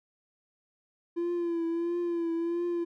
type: tone with vibrato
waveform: triangle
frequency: 340 Hz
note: F4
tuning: 46 cents flat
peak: -25 dBFS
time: 1.16-2.85 s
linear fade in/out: 20 ms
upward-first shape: triangle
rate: 1.5 Hz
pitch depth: 49 cents each way
effects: tanh soft clip ceiling -21 dBFS